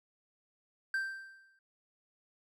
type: tone with exponential decay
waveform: triangle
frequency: 1568 Hz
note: G6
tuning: in tune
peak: -27 dBFS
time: 0.94-1.59 s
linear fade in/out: 2 ms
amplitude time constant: 140 ms
effects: none